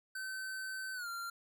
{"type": "tone with pitch glide", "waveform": "square", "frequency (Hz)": [1534, 1382.5], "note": ["G6", "F6"], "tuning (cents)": [-38, -18], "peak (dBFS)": -40, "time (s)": [0.15, 1.3], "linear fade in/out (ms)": 5, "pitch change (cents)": -180, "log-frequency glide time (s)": [0.94, 1.08], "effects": []}